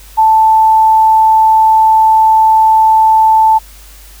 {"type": "tone", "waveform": "sine", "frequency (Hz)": 880, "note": "A5", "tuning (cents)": 0, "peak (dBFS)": -4, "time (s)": [0.17, 3.59], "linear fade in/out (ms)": 20, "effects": ["added 50 Hz sine -35 dBFS peak until 4.2 s", "white hiss -39 dBFS RMS until 4.2 s"]}